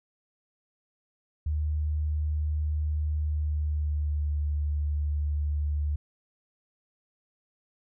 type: tone with pitch glide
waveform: sine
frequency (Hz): 75.9 to 73.95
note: D#2 to D2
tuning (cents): -42 to +13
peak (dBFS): -25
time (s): 1.46-5.96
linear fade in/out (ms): 5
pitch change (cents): -45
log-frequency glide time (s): 3.2-4.34
effects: none